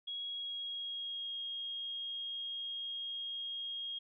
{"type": "tone with pitch glide", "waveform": "sine", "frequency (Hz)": [3315, 3258], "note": ["G#7", "G#7"], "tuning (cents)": [-4, -34], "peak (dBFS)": -38, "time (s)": [0.07, 3.99], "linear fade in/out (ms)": 10, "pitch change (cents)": -30, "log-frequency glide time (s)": [0.25, 1.37], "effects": []}